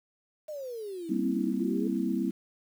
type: exponential two-way sweep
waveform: sine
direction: down then up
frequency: 628 to 261.6 to 432.6 Hz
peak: -35 dBFS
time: 0.48-1.88 s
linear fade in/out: 10 ms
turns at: 1.28 s
type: chord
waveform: sine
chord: C dominant seventh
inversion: second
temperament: equal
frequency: 196 / 233.1 / 261.6 / 329.6 Hz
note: G3 / Bb3 / C4 / E4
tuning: 0 / 0 / 0 / 0 cents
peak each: -32 dBFS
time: 1.09-2.31 s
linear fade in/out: 10 ms
effects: 9-bit